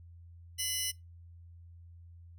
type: tone cluster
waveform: 15% pulse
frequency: 2035 / 2951 / 5350 Hz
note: C7 / F#7 / E8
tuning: -49 / -5 / +25 cents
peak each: -35 / -27 / -31 dBFS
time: 0.58-0.92 s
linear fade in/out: 20 ms
effects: noise-tail reverb RT60 0.2 s tail -21 dB re dry + added 85 Hz sine -50 dBFS peak until 2.38 s